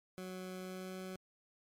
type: tone with pitch glide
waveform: 20% pulse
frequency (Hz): 185 to 186.72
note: F#3 to F#3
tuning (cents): 0 to +16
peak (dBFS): -38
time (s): 0.18-1.16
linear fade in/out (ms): 0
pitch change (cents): +16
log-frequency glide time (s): 0.59-0.98
effects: MP3 96 kbps